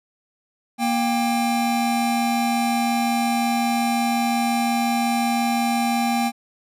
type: tone pair together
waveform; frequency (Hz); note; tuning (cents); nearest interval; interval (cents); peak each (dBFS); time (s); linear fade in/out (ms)
square; 235.8 / 793; A#3 / G5; +20 / +20; octave + major sixth; 2100; -22 / -23; 0.78-6.32; 50
effects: resampled to 32000 Hz